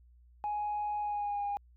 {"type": "tone with pitch glide", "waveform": "sine", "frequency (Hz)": [834, 813.1], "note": ["G#5", "G#5"], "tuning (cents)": [7, -37], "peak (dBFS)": -30, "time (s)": [0.44, 1.57], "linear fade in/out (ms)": 0, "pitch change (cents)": -44, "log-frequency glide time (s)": [1, 1.44], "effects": ["tanh soft clip ceiling -28 dBFS", "added 60 Hz sine -57 dBFS peak until 1.76 s"]}